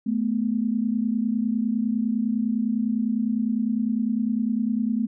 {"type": "tone pair together", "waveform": "sine", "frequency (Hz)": [217, 246.9], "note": ["A3", "B3"], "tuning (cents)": [-24, 0], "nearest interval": "major second", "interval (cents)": 224, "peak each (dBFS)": [-23, -25], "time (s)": [0.06, 5.07], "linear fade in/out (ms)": 10, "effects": []}